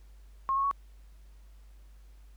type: tone with pitch steps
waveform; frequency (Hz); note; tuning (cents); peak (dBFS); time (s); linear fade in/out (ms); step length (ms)
sine; 1077 / 1096.5 / 1116.3; C6 / C#6 / C#6; +50 / -19 / +12; -25; 0.49-0.712; 0; 74
effects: added 50 Hz sine -50 dBFS peak until 2.36 s + pink hiss -68 dBFS RMS until 2.36 s